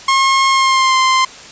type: tone with pitch glide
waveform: sawtooth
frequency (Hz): 1077 to 1043.9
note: C6 to C6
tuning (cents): +50 to -4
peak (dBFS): -6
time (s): 0.08-1.25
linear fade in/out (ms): 5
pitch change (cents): -54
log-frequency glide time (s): 0.5-0.97
effects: white hiss -35 dBFS RMS until 1.51 s + resampled to 16000 Hz